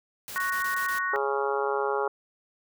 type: noise bursts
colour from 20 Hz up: white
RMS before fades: -39 dBFS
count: 6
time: 0.28-0.985 s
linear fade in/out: 0 ms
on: 100 ms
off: 21 ms
type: chord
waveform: sine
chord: F# major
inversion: second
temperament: equal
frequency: 1108.7 / 1480 / 1864.7 Hz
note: C#6 / F#6 / A#6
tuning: 0 / 0 / 0 cents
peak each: -30 dBFS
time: 0.36-1.16 s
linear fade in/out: 0 ms
type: harmonic tone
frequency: 138.59 Hz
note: C#3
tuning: in tune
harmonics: 3 / 4 / 5 / 6 / 7 / 8 / 9 / 10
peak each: -28 / -33 / -42 / -31 / -37 / -34 / -37 / -35 dBFS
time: 1.13-2.08 s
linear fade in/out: 5 ms
effects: none